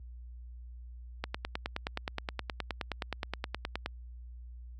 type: click train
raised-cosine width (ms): 0.3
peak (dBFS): -17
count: 26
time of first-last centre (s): 1.24-3.861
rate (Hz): 9.54
effects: added 60 Hz sine -41 dBFS peak until 4.79 s + high-pass 60 Hz 12 dB/octave